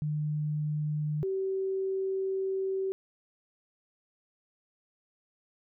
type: tone pair in turn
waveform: sine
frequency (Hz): 150.8 / 383.6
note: D3 / G4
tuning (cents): +46 / -37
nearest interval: octave + major third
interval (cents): 1617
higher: second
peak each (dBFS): -28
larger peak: neither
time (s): 0.02-1.23 / 1.23-2.92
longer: second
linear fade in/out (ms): 0
effects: none

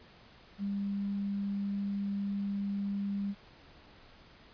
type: tone with quantisation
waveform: sine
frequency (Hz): 200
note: G3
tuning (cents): +35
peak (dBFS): -31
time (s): 0.58-3.35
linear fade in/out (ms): 50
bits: 10
effects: pink hiss -57 dBFS RMS until 4.53 s + resampled to 11025 Hz

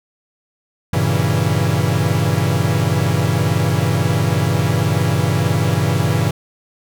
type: chord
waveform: 45% pulse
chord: G diminished seventh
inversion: none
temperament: equal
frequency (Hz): 98 / 116.54 / 138.59 / 164.81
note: G2 / Bb2 / Db3 / Fb3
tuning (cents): 0 / 0 / 0 / 0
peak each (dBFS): -20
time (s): 0.93-6.31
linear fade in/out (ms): 5
effects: none

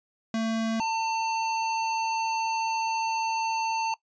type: tone pair in turn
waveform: square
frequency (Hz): 224.4 / 897.6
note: A3 / A5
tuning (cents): +34 / +34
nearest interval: 2 octaves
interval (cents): 2400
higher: second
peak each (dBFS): -26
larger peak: neither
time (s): 0.34-0.8 / 0.8-3.94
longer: second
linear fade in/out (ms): 2
effects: noise-tail reverb RT60 0.1 s tail -20 dB re dry + resampled to 16000 Hz

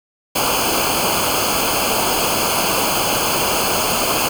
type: noise with comb filter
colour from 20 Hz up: pink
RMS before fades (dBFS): -18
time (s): 0.35-4.29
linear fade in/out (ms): 10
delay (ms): 0.53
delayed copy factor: -0.85
effects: none

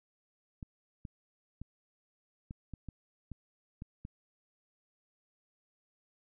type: clicks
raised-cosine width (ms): 5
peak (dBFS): -30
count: 9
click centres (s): 0.628 / 1.052 / 1.616 / 2.509 / 2.737 / 2.887 / 3.317 / 3.821 / 4.051
effects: none

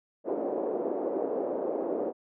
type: band-pass noise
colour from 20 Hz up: white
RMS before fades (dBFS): -31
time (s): 0.24-2.13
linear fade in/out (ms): 50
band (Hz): 320 to 540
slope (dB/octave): 24
effects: none

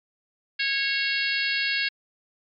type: harmonic tone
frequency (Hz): 549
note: C#5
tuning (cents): -17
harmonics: 3 / 4 / 5 / 6 / 7 / 8 / 9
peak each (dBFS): -28 / -29 / -29 / -34 / -34 / -30 / -36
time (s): 0.59-1.89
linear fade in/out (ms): 10
effects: MP3 64 kbps

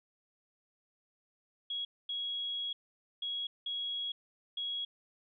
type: tone bursts at uneven times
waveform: sine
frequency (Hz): 3320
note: G#7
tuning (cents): -1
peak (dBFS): -34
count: 5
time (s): 1.7-1.85 / 2.09-2.73 / 3.22-3.47 / 3.66-4.12 / 4.57-4.85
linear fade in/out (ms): 5
effects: none

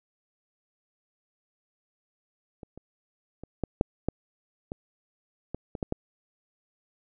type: clicks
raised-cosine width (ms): 2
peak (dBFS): -28 / -30 / -27 / -14 / -7 / -12 / -21 / -19 / -21 / -15 / -14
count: 11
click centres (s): 2.632 / 2.776 / 3.436 / 3.637 / 3.811 / 4.086 / 4.719 / 5.546 / 5.752 / 5.828 / 5.924
effects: none

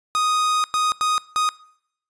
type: tone bursts at uneven times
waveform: 45% pulse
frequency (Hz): 1244.5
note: D#6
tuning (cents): 0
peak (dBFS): -18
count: 4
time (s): 0.15-0.64 / 0.74-0.92 / 1.01-1.18 / 1.36-1.49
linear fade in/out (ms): 0
effects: noise-tail reverb RT60 0.7 s tail -22 dB re dry + resampled to 22050 Hz

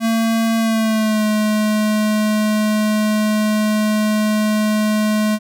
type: tone with pitch glide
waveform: square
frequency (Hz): 226.1 to 213.5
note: A3 to G#3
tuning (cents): +47 to +48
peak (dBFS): -15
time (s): 0-5.39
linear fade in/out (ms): 50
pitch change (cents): -99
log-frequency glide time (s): 0.59-1.25
effects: none

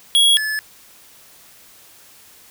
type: tone pair in turn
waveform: square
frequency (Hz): 3322 / 1726.5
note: G#7 / A6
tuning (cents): 0 / -33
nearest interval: major seventh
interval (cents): 1133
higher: first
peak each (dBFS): -11 / -21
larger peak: first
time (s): 0.15-0.37 / 0.37-0.59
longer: neither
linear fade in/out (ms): 0
effects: white hiss -47 dBFS RMS until 2.5 s

